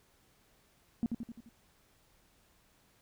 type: tone with echo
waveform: sine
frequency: 233.1 Hz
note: A#3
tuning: in tune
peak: -26 dBFS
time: 1.03-1.06 s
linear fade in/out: 0 ms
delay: 86 ms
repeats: 5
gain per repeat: -5 dB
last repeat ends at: 1.49 s
effects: tanh soft clip ceiling -24 dBFS + pink hiss -68 dBFS RMS until 3.01 s